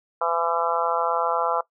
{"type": "harmonic tone", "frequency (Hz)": 168.3, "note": "E3", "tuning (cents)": 36, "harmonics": [3, 4, 5, 6, 7, 8], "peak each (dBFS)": [-28, -28, -28, -28, -28, -28], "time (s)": [0.21, 1.61], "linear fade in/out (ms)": 5, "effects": ["noise-tail reverb RT60 0.1 s tail -18 dB re dry"]}